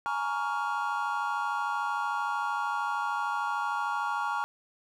triangle chord, Bb minor seventh, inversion third, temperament just, 839.1 / 932.3 / 1118.8 / 1398.5 Hz, Ab5 / Bb5 / Db6 / F6, +18 / 0 / +16 / +2 cents, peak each -32 dBFS, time 0.06-4.44 s, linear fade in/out 0 ms, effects none

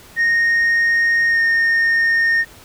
sine tone with pitch glide, 1855 to 1835.8 Hz, A#6 to A#6, -9 to -27 cents, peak -10 dBFS, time 0.16-2.45 s, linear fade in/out 50 ms, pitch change -18 cents, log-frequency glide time 1.29-1.39 s, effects tanh soft clip ceiling -12 dBFS + pink hiss -43 dBFS RMS until 2.64 s

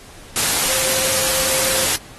sine tone in noise, 526 Hz, C5, 9 cents sharp, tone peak -27 dBFS, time 0.69-1.85 s, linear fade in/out 0 ms, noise white, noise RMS -18 dBFS, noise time 0.36-1.96 s, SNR -12 dB, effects pink hiss -42 dBFS RMS until 2.18 s + AAC 32 kbps

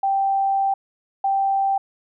sine tone pair in turn, 783 / 783 Hz, G5 / G5, -2 / -2 cents, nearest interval unison, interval 0 cents, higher neither, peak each -17 dBFS, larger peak neither, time 0.03-0.74 / 1.24-1.78 s, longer first, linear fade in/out 5 ms, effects none

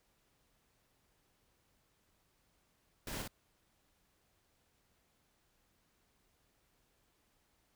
pink noise with echo, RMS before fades -43 dBFS, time 3.07-3.22 s, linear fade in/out 2 ms, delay 57 ms, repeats 1, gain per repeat -2 dB, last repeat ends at 3.277 s, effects pink hiss -75 dBFS RMS until 7.75 s

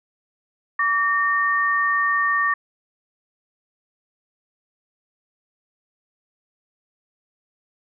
sine tone pair together, 1151 / 1831.5 Hz, D6 / A#6, -35 / -31 cents, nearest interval minor sixth, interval 804 cents, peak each -20 dBFS, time 0.79-2.54 s, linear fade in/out 5 ms, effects none

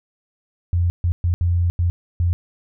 sine tone bursts at uneven times, 87 Hz, F2, 6 cents flat, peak -15 dBFS, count 6, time 0.73-0.9 / 1.04-1.12 / 1.24-1.34 / 1.41-1.7 / 1.79-1.9 / 2.2-2.33 s, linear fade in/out 0 ms, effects none

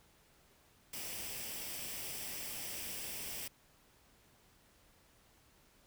white noise with comb filter, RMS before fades -43 dBFS, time 0.93-3.48 s, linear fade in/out 5 ms, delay 0.37 ms, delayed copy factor +0.5, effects pink hiss -67 dBFS RMS until 5.86 s

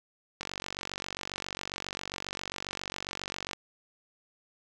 click train, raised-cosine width 0.2 ms, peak -17 dBFS, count 149, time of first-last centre 0.41-3.532 s, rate 47.4 Hz, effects none

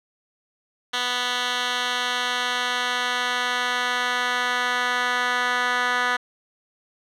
10% pulse tone with band-pass filter sweep, 246.9 Hz, B3, in tune, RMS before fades -24 dBFS, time 0.93-6.17 s, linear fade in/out 10 ms, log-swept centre 2900 to 1900 Hz, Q 1.7, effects none

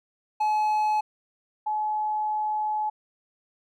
triangle / sine tone pair in turn, 853 / 853 Hz, G#5 / G#5, +46 / +46 cents, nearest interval unison, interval 0 cents, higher neither, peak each -19 / -24 dBFS, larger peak first, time 0.4-1.01 / 1.66-2.9 s, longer second, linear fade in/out 10 ms, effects none

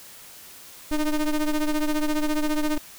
square ring-modulated tone, 153.3 Hz, D#3, 25 cents flat, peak -19 dBFS, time 0.91-2.78 s, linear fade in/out 5 ms, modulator 146 Hz, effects white hiss -45 dBFS RMS until 2.98 s

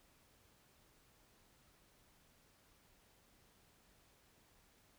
silence, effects pink hiss -70 dBFS RMS until 4.98 s

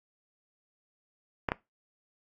clicks, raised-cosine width 0.5 ms, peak -12 dBFS, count 2, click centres 1.488 / 1.519 s, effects noise-tail reverb RT60 0.2 s tail -19 dB re dry + AAC 64 kbps

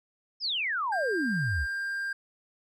sine exponential sweep, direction down, 5380 to 59 Hz, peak -27 dBFS, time 0.4-1.67 s, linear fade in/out 50 ms
triangle tone, 1595 Hz, G6, 30 cents sharp, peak -28 dBFS, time 0.92-2.13 s, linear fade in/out 5 ms
effects none

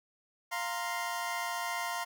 25% pulse chord, F suspended fourth, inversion none, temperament equal, 698.5 / 932.3 / 1046.5 Hz, F5 / Bb5 / C6, 0 / 0 / 0 cents, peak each -34 dBFS, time 0.51-2.05 s, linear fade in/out 20 ms, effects none

